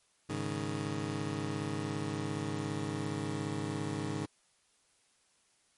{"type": "chord", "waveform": "20% pulse", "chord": "Ab suspended fourth", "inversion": "none", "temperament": "just", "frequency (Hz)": [103.83, 138.43, 155.74], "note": ["Ab2", "Db3", "Eb3"], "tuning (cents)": [0, -2, 2], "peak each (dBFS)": -34, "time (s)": [0.29, 4.26], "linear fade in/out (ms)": 10, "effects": ["white hiss -70 dBFS RMS until 5.77 s", "MP3 48 kbps"]}